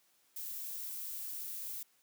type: noise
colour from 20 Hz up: violet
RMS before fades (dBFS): -42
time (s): 0.36-1.83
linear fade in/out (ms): 5
effects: white hiss -71 dBFS RMS until 2.02 s + high-pass 150 Hz 12 dB/octave